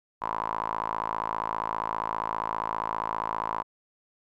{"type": "tone with band-pass filter", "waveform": "sawtooth", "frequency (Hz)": 55, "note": "A1", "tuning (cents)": 0, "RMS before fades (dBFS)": -31, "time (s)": [0.21, 3.63], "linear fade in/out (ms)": 20, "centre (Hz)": 1000, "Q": 7.7, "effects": []}